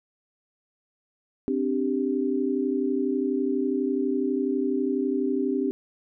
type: chord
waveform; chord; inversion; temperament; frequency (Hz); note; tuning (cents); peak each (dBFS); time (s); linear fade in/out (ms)
sine; C suspended second; none; equal; 261.6 / 293.7 / 392; C4 / D4 / G4; 0 / 0 / 0; -26 / -28 / -27; 1.48-5.71; 0
effects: none